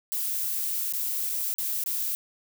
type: noise with dropouts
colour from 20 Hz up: violet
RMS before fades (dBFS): -29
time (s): 0.12-2.15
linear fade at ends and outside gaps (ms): 0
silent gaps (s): 0.925-0.936 / 1.294-1.298 / 1.54-1.584 / 1.838-1.861
effects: none